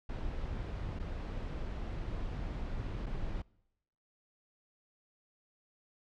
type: noise with dropouts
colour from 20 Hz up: brown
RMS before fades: -38 dBFS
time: 0.09-3.42 s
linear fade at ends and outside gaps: 5 ms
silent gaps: 0.99-0.997 / 3.06-3.064 s
effects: noise-tail reverb RT60 0.9 s tail -25 dB re dry + low-pass 4000 Hz 12 dB/octave